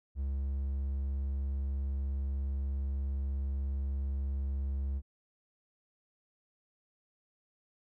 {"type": "tone", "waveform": "triangle", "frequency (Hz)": 68.4, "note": "C#2", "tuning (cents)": -23, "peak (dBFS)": -29, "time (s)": [0.15, 5.02], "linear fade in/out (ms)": 50, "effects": []}